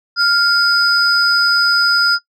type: tone pair together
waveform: sine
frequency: 1396.9 / 4985 Hz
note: F6 / D#8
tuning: 0 / +2 cents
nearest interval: octave + minor seventh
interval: 2202 cents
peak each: -12 dBFS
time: 0.16-2.19 s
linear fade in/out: 50 ms
effects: noise-tail reverb RT60 0.1 s tail -21 dB re dry + tanh soft clip ceiling -4 dBFS